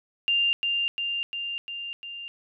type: tone with echo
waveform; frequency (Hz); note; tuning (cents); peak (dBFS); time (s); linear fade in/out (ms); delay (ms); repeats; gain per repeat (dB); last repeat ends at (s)
sine; 2794; F7; 0; -20; 0.28-0.53; 0; 350; 5; -3; 2.28
effects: none